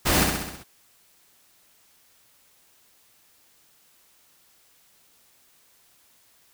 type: noise with echo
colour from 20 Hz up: pink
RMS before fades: -21 dBFS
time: 0.05-0.25 s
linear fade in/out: 20 ms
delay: 65 ms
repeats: 6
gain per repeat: -4 dB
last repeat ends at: 0.64 s
effects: white hiss -60 dBFS RMS until 6.53 s